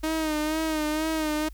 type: tone with vibrato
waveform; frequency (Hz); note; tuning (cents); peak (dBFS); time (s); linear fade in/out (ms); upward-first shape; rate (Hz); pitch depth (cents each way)
sawtooth; 311.1; D#4; 0; -21; 0.03-1.49; 10; sine; 2.1; 48
effects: added 50 Hz sine -40 dBFS peak until 1.53 s + white hiss -62 dBFS RMS until 1.53 s